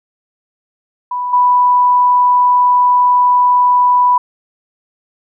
sine tone with level steps, 987.8 Hz, B5, in tune, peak -16 / -7 dBFS, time 1.11-4.18 s, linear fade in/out 5 ms, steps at 1.33 s, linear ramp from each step 5 ms, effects none

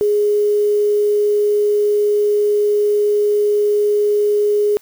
sine tone with quantisation, 415.3 Hz, G#4, in tune, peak -12 dBFS, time 0.01-4.77 s, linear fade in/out 0 ms, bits 6, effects white hiss -50 dBFS RMS until 4.81 s

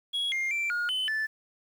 sine tone with pitch steps, 3328 / 2117 / 2346 / 1432 / 3035 / 1752 Hz, G#7 / C7 / D7 / F6 / F#7 / A6, +3 / +20 / -2 / +43 / +43 / -8 cents, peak -24 dBFS, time 0.13-1.27 s, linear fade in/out 20 ms, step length 190 ms, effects tanh soft clip ceiling -26 dBFS + 9-bit

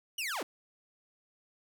sawtooth linear sweep, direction down, 3011 to 218.6 Hz, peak -30 dBFS, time 0.18-0.43 s, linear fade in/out 5 ms, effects none

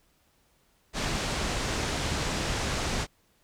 pink low-pass noise, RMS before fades -30 dBFS, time 0.93-3.07 s, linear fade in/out 50 ms, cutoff 7800 Hz, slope 24 dB/octave, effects pink hiss -67 dBFS RMS until 3.43 s

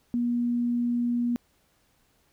sine tone, 240 Hz, B3, 49 cents flat, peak -23 dBFS, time 0.14-1.36 s, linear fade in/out 0 ms, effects pink hiss -67 dBFS RMS until 2.32 s

